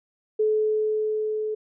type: tone with level ramp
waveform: sine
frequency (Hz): 430.4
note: A4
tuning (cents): -38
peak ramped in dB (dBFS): -18 to -25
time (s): 0.39-1.55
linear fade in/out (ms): 10
effects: none